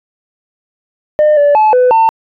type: tone with pitch steps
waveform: sine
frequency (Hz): 605 / 579 / 862 / 501 / 900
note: D#5 / D5 / A5 / B4 / A5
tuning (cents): -49 / -25 / -36 / +25 / +39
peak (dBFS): -3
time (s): 1.19-2.09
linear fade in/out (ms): 0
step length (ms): 180
effects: tanh soft clip ceiling -4 dBFS